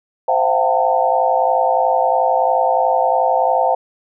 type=tone cluster; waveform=sine; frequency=520 / 667 / 718 / 781 / 902 Hz; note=C5 / E5 / F5 / G5 / A5; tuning=-11 / +20 / +48 / -7 / +43 cents; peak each=-19 dBFS; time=0.28-3.75 s; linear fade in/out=5 ms; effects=none